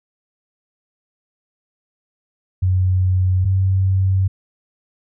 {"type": "tone pair in turn", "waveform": "sine", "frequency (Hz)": [92.5, 95.16], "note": ["F#2", "F#2"], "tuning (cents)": [0, 49], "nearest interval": "unison", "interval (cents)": 49, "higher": "second", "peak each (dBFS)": -13, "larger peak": "neither", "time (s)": [[2.62, 3.45], [3.45, 4.28]], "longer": "neither", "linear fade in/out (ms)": 10, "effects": []}